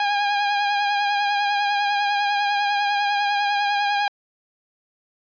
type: tone with vibrato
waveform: sawtooth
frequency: 816 Hz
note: G#5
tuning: 31 cents flat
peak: -15 dBFS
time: 0-4.08 s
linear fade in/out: 2 ms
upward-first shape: sine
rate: 10 Hz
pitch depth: 27 cents each way
effects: resampled to 11025 Hz